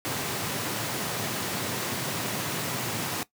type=high-pass noise; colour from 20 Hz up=pink; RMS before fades=-31 dBFS; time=0.05-3.23 s; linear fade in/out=0 ms; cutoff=100 Hz; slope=48 dB/octave; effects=noise-tail reverb RT60 0.1 s tail -17 dB re dry